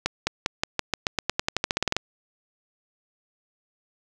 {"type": "accelerating click train", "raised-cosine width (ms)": 0.2, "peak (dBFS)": -5, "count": 19, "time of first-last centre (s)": [0.06, 1.966], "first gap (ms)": 210, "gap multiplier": 0.91, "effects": []}